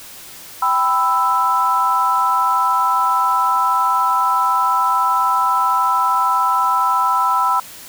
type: chord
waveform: sine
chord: E minor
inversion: first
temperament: equal with one note detuned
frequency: 784 / 996.9 / 1318.5 Hz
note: G5 / B5 / E6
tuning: 0 / +16 / 0 cents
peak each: -22 / -16 / -17 dBFS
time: 0.62-7.6 s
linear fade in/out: 5 ms
effects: white hiss -37 dBFS RMS until 7.88 s